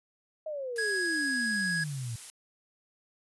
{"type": "exponential sweep", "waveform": "sine", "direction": "down", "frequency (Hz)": [638, 111.2], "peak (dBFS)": -33, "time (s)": [0.46, 2.16], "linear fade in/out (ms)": 5}
{"type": "noise", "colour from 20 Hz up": "blue", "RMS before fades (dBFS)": -42, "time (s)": [0.76, 2.3], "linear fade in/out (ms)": 0}
{"type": "tone", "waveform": "square", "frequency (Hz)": 1661.2, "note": "G#6", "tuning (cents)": 0, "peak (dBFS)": -29, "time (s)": [0.78, 1.84], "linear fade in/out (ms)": 5}
{"effects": ["resampled to 24000 Hz"]}